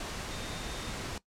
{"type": "tone in noise", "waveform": "sine", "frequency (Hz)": 3664, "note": "A#7", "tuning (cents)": -31, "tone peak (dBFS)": -48, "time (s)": [0.31, 0.92], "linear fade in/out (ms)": 2, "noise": "pink", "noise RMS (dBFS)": -38, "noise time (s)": [0, 1.18], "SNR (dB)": -13, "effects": ["noise-tail reverb RT60 0.1 s tail -18 dB re dry", "low-pass 8000 Hz 12 dB/octave"]}